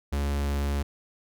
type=tone; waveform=45% pulse; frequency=71 Hz; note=C#2; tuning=42 cents sharp; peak=-25 dBFS; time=0.12-0.83 s; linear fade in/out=10 ms; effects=none